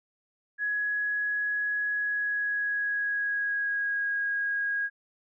sine tone with pitch glide, 1676 to 1641.5 Hz, G#6 to G#6, +15 to -21 cents, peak -26 dBFS, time 0.58-4.9 s, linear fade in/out 50 ms, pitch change -36 cents, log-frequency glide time 1.92-4.17 s, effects none

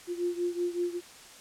sine beating tone pair, 349.2 / 354.5 Hz, F4 / F4, 0 / +26 cents, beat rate 5.3 Hz, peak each -30 / -33 dBFS, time 0.07-1.01 s, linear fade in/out 50 ms, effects white hiss -50 dBFS RMS until 1.4 s + low-pass 9000 Hz 12 dB/octave

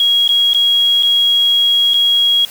sine tone with dropouts, 3300 Hz, G#7, 12 cents flat, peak -9 dBFS, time 0-2.45 s, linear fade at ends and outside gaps 2 ms, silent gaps 0.278-0.29 / 0.534-0.546 / 1.026-1.031 / 1.936-1.941 s, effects white hiss -34 dBFS RMS until 2.5 s

